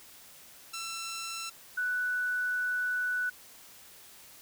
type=tone pair in turn; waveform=10% pulse / sine; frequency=1342 / 1484.8 Hz; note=E6 / F#6; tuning=+31 / +6 cents; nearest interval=major second; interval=175 cents; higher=second; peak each=-28 dBFS; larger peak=neither; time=0.73-1.5 / 1.77-3.3 s; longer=second; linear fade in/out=10 ms; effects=white hiss -53 dBFS RMS until 4.41 s